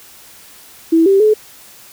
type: tone with pitch steps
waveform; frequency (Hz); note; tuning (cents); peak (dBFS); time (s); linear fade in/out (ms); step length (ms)
sine; 327.3 / 390.9 / 428.7; E4 / G4 / A4; -12 / -5 / -45; -7; 0.92-1.34; 10; 140
effects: white hiss -41 dBFS RMS until 1.92 s